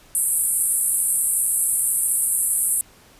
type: band-pass noise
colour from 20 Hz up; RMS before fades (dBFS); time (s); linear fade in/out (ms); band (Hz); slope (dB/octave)
pink; -21; 0.15-2.81; 0; 8300 to 12000; 96
effects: pink hiss -51 dBFS RMS until 3.19 s + resampled to 32000 Hz